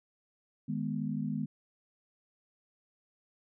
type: chord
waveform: sine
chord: G# minor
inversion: second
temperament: equal with one note detuned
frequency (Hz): 155.56 / 208.6 / 246.9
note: D#3 / G#3 / B3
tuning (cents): 0 / +8 / 0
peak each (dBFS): -36 / -35 / -36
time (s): 0.68-1.46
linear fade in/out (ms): 10
effects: none